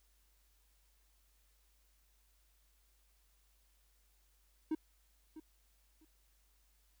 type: tone with echo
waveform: triangle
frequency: 314.3 Hz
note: D#4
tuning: 18 cents sharp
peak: -30 dBFS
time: 4.71-4.75 s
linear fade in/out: 5 ms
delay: 650 ms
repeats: 2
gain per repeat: -15 dB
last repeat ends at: 6.05 s
effects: added 50 Hz sine -70 dBFS peak until 7 s + white hiss -75 dBFS RMS until 7 s